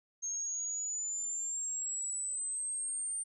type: exponential sweep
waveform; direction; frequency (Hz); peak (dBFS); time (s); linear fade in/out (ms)
sine; up; 6440 to 8870; -34; 0.22-3.24; 20
effects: none